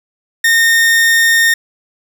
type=tone; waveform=40% pulse; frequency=1834 Hz; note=A#6; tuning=29 cents flat; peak=-7 dBFS; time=0.44-1.54 s; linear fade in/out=5 ms; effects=8-bit